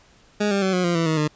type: tone with pitch steps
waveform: 20% pulse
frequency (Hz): 207.7 / 198.55 / 189.8 / 181.44 / 173.45 / 165.81 / 158.5 / 151.52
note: G#3 / G3 / F#3 / F#3 / F3 / E3 / D#3 / D#3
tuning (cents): 0 / +22 / +44 / -34 / -12 / +10 / +32 / -46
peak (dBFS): -14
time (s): 0.4-1.28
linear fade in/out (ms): 10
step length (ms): 110
effects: pink hiss -55 dBFS RMS until 1.35 s + resampled to 16000 Hz